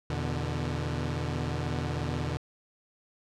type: tone cluster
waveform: sawtooth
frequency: 82.1 / 121.8 / 147.9 Hz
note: E2 / B2 / D3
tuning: -6 / -24 / +13 cents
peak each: -30 dBFS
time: 0.1-2.37 s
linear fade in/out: 0 ms
effects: low-pass 6000 Hz 12 dB/octave